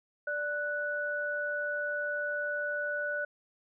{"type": "tone pair together", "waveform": "sine", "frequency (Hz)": [587.3, 1480], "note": ["D5", "F#6"], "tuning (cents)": [0, 0], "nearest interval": "octave + major third", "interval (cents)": 1600, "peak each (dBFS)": [-35, -32], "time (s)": [0.27, 3.25], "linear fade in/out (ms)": 5, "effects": []}